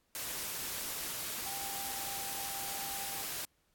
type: tone in noise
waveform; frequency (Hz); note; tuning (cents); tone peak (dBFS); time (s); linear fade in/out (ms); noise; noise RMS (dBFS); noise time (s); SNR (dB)
sine; 790; G5; +13; -45; 1.46-3.22; 0; white; -39; 0.15-3.45; -9
effects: pink hiss -75 dBFS RMS until 3.74 s + AAC 64 kbps